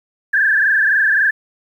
sine tone with frequency modulation, 1661.2 Hz, G#6, in tune, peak -11 dBFS, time 0.33-1.31 s, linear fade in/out 10 ms, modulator 23.7 Hz, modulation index 4.1, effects 8-bit

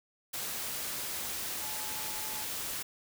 sine tone in noise, 861 Hz, A5, 38 cents flat, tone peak -46 dBFS, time 1.61-2.44 s, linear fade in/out 10 ms, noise white, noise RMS -37 dBFS, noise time 0.33-2.83 s, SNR -12 dB, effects none

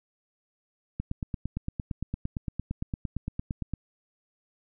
click train, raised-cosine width 5 ms, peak -18 dBFS, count 25, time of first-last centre 1-3.737 s, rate 8.77 Hz, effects none

